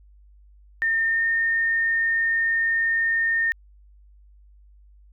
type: tone with pitch glide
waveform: sine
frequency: 1814 to 1826.6 Hz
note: A#6 to A#6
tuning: -48 to -36 cents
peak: -19 dBFS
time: 0.82-3.52 s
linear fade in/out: 0 ms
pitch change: +12 cents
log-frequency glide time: 1.07-1.21 s
effects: added 50 Hz sine -49 dBFS peak until 5.12 s